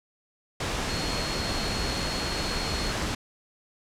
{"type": "tone in noise", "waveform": "sine", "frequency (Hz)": 4302, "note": "C8", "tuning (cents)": 47, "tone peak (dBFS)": -34, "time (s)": [0.89, 2.92], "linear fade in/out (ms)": 5, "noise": "pink", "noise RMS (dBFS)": -29, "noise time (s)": [0.6, 3.15], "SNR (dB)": -8, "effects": ["low-pass 7000 Hz 12 dB/octave"]}